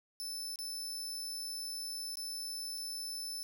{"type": "tone with dropouts", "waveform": "sawtooth", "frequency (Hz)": 5274, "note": "E8", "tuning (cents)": 0, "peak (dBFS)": -36, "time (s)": [0.2, 3.43], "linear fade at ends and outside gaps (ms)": 0, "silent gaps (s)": [[0.558, 0.589], [2.155, 2.171], [2.778, 2.781]], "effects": []}